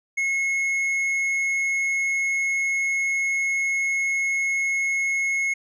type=tone with tanh clipping; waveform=sine; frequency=2174 Hz; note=C#7; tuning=34 cents flat; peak=-22 dBFS; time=0.17-5.54 s; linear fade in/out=10 ms; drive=6 dB; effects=none